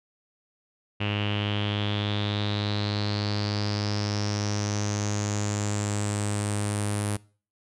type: tone with low-pass filter sweep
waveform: sawtooth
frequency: 103.4 Hz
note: G#2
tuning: 7 cents flat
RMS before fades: -28 dBFS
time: 1-7.17 s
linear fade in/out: 10 ms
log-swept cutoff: 2800 to 9900 Hz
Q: 7
effects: noise-tail reverb RT60 0.4 s tail -22 dB re dry